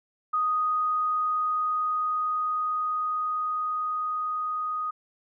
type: tone with level ramp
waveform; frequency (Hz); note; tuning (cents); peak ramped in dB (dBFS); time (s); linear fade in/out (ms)
sine; 1244.5; D#6; 0; -22 to -27; 0.33-4.91; 10
effects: none